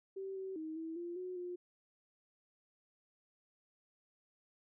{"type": "tone with pitch steps", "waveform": "sine", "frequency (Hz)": [386.2, 381.5, 315.6, 324.2, 345.8, 365.7, 355.8], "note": ["G4", "G4", "D#4", "E4", "F4", "F#4", "F4"], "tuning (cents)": [-26, -47, 25, -29, -17, -20, 32], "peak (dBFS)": -40, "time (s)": [0.16, 1.56], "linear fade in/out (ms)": 10, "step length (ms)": 200, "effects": []}